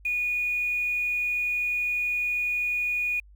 sine tone with quantisation, 2457 Hz, D#7, 22 cents flat, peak -24 dBFS, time 0.05-3.2 s, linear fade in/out 5 ms, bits 8, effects added 50 Hz sine -49 dBFS peak until 3.35 s

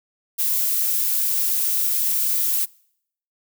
violet noise, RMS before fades -21 dBFS, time 0.38-2.66 s, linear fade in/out 20 ms, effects noise-tail reverb RT60 0.7 s tail -25 dB re dry

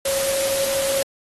sine tone in noise, 546 Hz, C#5, 26 cents flat, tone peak -21 dBFS, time 0.05-1.03 s, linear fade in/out 5 ms, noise white, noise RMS -25 dBFS, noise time 0.05-1.03 s, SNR +1 dB, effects AAC 32 kbps

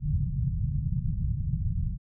white low-pass noise, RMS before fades -28 dBFS, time 0-1.98 s, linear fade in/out 50 ms, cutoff 160 Hz, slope 48 dB/octave, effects none

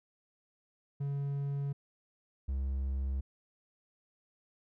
triangle tone pair in turn, 140.6 / 67.14 Hz, C#3 / C2, +25 / +45 cents, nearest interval octave + minor second, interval 1280 cents, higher first, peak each -30 / -29 dBFS, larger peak second, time 1-1.73 / 2.48-3.21 s, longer neither, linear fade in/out 10 ms, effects none

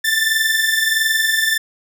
sawtooth tone pair together, 1758.5 / 1780 Hz, A6 / A6, -1 / +20 cents, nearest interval unison, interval 21 cents, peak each -16 / -13 dBFS, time 0.04-1.58 s, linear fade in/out 10 ms, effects none

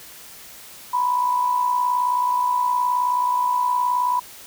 sine tone with amplitude modulation, 987.8 Hz, B5, in tune, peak -15 dBFS, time 0.93-4.2 s, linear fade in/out 10 ms, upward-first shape sine, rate 59 Hz, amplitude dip 55%, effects white hiss -42 dBFS RMS until 4.46 s

